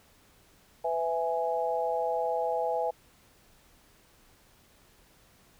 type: chord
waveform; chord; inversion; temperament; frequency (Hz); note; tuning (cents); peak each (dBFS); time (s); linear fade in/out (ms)
sine; E major; second; equal with one note detuned; 501.1 / 659.3 / 830.6; B4 / E5 / G#5; +25 / 0 / 0; -31; 0.84-2.91; 10
effects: pink hiss -61 dBFS RMS until 5.59 s